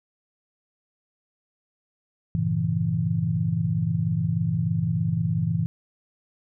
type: chord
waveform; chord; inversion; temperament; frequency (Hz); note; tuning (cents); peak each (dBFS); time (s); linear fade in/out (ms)
sine; G diminished seventh; none; equal with one note detuned; 98 / 114.87 / 138.59 / 164.81; G2 / Bb2 / Db3 / Fb3; 0 / -25 / 0 / 0; -30 / -27 / -30 / -24; 2.35-5.66; 0
effects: none